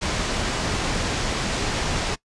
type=low-pass noise; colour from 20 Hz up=pink; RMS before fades=-25 dBFS; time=0.01-2.16 s; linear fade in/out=20 ms; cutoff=7400 Hz; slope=24 dB/octave; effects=noise-tail reverb RT60 0.1 s tail -21 dB re dry + resampled to 24000 Hz